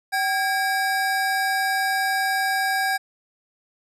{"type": "tone pair together", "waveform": "square", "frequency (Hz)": [768.8, 1629], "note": ["G5", "G#6"], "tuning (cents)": [-34, -34], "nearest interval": "octave + minor second", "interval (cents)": 1300, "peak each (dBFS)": -24, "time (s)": [0.12, 2.98], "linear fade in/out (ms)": 20, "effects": ["resampled to 32000 Hz"]}